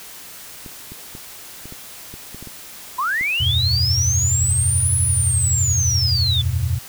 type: clicks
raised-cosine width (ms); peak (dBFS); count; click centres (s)
3; -23; 10; 0.662 / 0.92 / 1.151 / 1.656 / 1.724 / 2.14 / 2.346 / 2.426 / 2.473 / 3.211
type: linear two-way sweep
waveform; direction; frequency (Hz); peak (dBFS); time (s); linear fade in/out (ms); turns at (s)
sine; up then down; 959 to 10280 to 3408; -18; 2.98-6.42; 10; 4.97
type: chord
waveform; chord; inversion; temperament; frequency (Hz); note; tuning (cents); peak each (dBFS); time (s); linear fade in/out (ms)
sine; E suspended second; none; equal with one note detuned; 82.41 / 94.12 / 123.47; E2 / F#2 / B2; 0 / +30 / 0; -22; 3.4-6.79; 10
effects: white hiss -38 dBFS RMS until 6.88 s